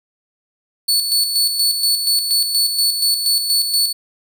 sawtooth tone with tremolo, 4444 Hz, C#8, 4 cents sharp, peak -10 dBFS, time 0.88-3.93 s, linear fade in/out 10 ms, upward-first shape square, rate 4.2 Hz, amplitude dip 50%, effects none

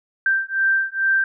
sine beating tone pair, 1568 / 1570.3 Hz, G6 / G6, 0 / +3 cents, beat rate 2.3 Hz, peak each -20 dBFS, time 0.26-1.24 s, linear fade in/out 2 ms, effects none

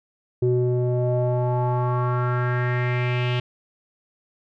square tone with low-pass filter sweep, 123.6 Hz, B2, 2 cents sharp, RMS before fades -22 dBFS, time 0.42-3.4 s, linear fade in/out 5 ms, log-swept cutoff 370 to 3000 Hz, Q 3.9, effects none

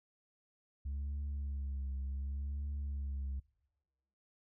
sine tone with vibrato, 69.3 Hz, C#2, in tune, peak -34 dBFS, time 0.85-3.4 s, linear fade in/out 10 ms, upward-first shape triangle, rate 0.68 Hz, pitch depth 65 cents each way, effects noise-tail reverb RT60 1.0 s tail -23 dB re dry + tanh soft clip ceiling -35 dBFS

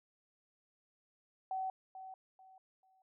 sine tone with echo, 758 Hz, F#5, 42 cents sharp, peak -35 dBFS, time 1.51-1.7 s, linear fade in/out 2 ms, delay 440 ms, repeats 3, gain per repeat -11 dB, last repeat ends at 3.02 s, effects none

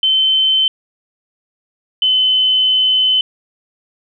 sine tone pair in turn, 3077 / 3040 Hz, G7 / F#7, -33 / +46 cents, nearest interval unison, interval 21 cents, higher first, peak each -10 dBFS, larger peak neither, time 0.03-0.68 / 2.02-3.21 s, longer second, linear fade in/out 2 ms, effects none

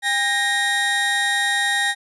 30% pulse tone pair together, 805.5 / 1870 Hz, G5 / A#6, +47 / +5 cents, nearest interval octave + minor third, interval 1458 cents, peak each -22 / -16 dBFS, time 0.02-1.95 s, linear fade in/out 50 ms, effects resampled to 24000 Hz

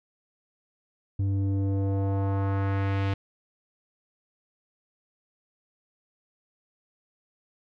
square tone with low-pass filter sweep, 98 Hz, G2, in tune, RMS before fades -26 dBFS, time 1.19-3.14 s, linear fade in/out 5 ms, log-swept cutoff 200 to 3100 Hz, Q 1.3, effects none

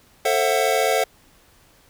square chord, F# half-diminished seventh, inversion first, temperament just, 444 / 532.8 / 666 / 740 Hz, A4 / C5 / E5 / F#5, +16 / +31 / +18 / 0 cents, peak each -24 dBFS, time 0.25-1.04 s, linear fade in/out 5 ms, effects pink hiss -55 dBFS RMS until 1.89 s

